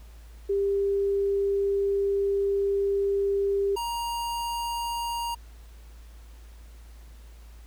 sine / square tone pair in turn, 397.5 / 940.5 Hz, G4 / A#5, +24 / +15 cents, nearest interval octave + minor third, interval 1491 cents, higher second, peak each -22 / -29 dBFS, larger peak first, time 0.49-3.76 / 3.76-5.35 s, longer first, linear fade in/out 10 ms, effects added 56 Hz sine -44 dBFS peak until 7.66 s + pink hiss -58 dBFS RMS until 7.66 s

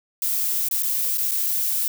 violet noise with dropouts, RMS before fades -23 dBFS, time 0.22-1.88 s, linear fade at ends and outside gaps 2 ms, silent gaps 0.686-0.711 / 0.825-0.831 / 1.174-1.18 / 1.312-1.316 s, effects none

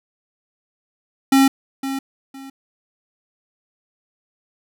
square tone with echo, 270 Hz, C#4, 45 cents flat, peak -11 dBFS, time 1.32-1.48 s, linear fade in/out 5 ms, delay 510 ms, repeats 2, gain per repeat -12 dB, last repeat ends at 2.5 s, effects none

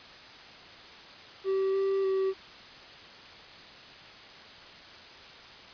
triangle tone with pitch steps, 385.3 / 389.2 / 383.5 Hz, G4 / G4 / G4, -30 / -12 / -38 cents, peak -23 dBFS, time 1.44-2.34 s, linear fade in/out 50 ms, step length 300 ms, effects white hiss -48 dBFS RMS until 5.73 s + resampled to 11025 Hz

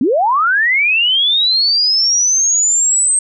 sine linear sweep, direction up, 220 to 8372 Hz, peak -10 dBFS, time 0.01-3.19 s, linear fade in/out 2 ms, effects none

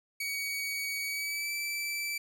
sawtooth tone with pitch glide, 2254 to 2324 Hz, C#7 to D7, +28 to -19 cents, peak -29 dBFS, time 0.2-2.18 s, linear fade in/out 5 ms, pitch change +53 cents, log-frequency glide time 1.05-1.52 s, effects none

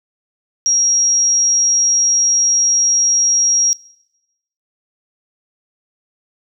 sine tone, 5640 Hz, F8, 16 cents sharp, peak -11 dBFS, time 0.66-3.73 s, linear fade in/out 0 ms, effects noise-tail reverb RT60 0.9 s tail -20 dB re dry

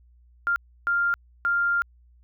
sine tone bursts at uneven times, 1396.9 Hz, F6, in tune, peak -20 dBFS, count 3, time 0.47-0.56 / 0.87-1.14 / 1.45-1.82 s, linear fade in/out 0 ms, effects added 60 Hz sine -53 dBFS peak until 2.23 s

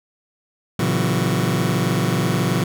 sawtooth chord, F# dominant seventh, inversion first, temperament just, 115.62 / 138.75 / 166.5 / 185 Hz, A#2 / C#3 / E3 / F#3, -14 / +2 / +18 / 0 cents, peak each -19 dBFS, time 0.79-2.64 s, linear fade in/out 5 ms, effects none

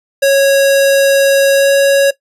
square tone with pitch glide, 551 to 554.5 Hz, C#5 to C#5, -11 to 0 cents, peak -7 dBFS, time 0.22-2.11 s, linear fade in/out 10 ms, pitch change +11 cents, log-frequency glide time 1.53-1.7 s, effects noise-tail reverb RT60 0.1 s tail -18 dB re dry + resampled to 32000 Hz

